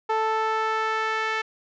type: tone with band-pass filter sweep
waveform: sawtooth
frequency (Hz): 440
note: A4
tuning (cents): 0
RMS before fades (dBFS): -25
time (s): 0.09-1.42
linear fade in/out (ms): 10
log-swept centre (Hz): 930 to 1900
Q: 1.6
effects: resampled to 16000 Hz